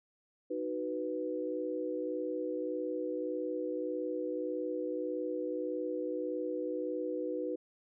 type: chord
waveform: sine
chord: B major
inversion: first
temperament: just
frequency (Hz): 308.7 / 370.4 / 493.9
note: D#4 / F#4 / B4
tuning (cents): -14 / +2 / 0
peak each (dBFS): -38 / -39 / -36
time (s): 0.5-7.56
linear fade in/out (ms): 10
effects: none